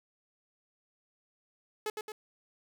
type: tone with echo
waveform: sawtooth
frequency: 428.1 Hz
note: A4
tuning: 47 cents flat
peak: -28 dBFS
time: 1.86-1.9 s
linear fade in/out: 2 ms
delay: 110 ms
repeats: 2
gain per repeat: -4 dB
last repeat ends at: 2.12 s
effects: none